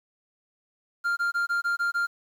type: tone bursts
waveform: triangle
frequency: 1396.9 Hz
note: F6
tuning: in tune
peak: -21 dBFS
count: 7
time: 1.04-2.07 s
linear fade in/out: 20 ms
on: 130 ms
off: 20 ms
effects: 9-bit